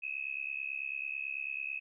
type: tone with amplitude modulation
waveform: sine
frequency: 2565 Hz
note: E7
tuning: 48 cents flat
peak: -31 dBFS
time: 0.02-1.8 s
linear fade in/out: 20 ms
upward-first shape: sine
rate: 69.1 Hz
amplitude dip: 100%
effects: none